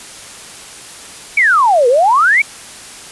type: exponential two-way sweep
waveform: sine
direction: down then up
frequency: 2349 to 466.2 to 2349 Hz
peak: -7 dBFS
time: 1.37-2.42 s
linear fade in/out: 5 ms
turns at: 1.88 s
effects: white hiss -33 dBFS RMS until 3.11 s + resampled to 24000 Hz